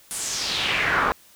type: noise with band-pass filter sweep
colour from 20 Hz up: brown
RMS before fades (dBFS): -24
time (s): 0.11-1.12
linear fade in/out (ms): 0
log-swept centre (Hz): 10000 to 1100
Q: 2.9
effects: white hiss -53 dBFS RMS until 1.35 s